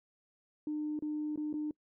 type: tone with dropouts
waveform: sine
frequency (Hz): 302.1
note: D4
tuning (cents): +49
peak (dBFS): -32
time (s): 0.67-1.71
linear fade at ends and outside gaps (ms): 2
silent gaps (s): 0.991-1.023 / 1.359-1.375 / 1.529-1.539
effects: noise-tail reverb RT60 0.1 s tail -26 dB re dry + tanh soft clip ceiling -28 dBFS